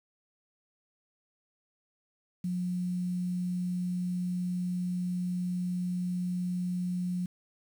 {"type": "tone with quantisation", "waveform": "sine", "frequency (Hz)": 179.5, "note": "F3", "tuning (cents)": 48, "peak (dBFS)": -29, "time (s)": [2.44, 7.26], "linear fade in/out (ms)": 5, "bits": 9, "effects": []}